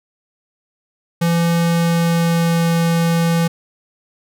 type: tone with pitch glide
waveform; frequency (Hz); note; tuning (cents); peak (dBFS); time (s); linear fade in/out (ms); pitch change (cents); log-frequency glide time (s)
square; 169 to 167.54; E3 to E3; +43 to +28; -14; 1.21-3.48; 10; -15; 1.59-2.72
effects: none